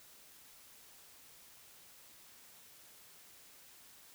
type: silence
effects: white hiss -59 dBFS RMS until 4.14 s